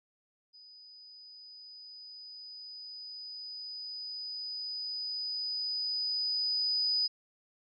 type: tone with level ramp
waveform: sine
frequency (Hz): 4978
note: D#8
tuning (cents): 0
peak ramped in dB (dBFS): -52 to -26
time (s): 0.53-7.08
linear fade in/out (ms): 20
effects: none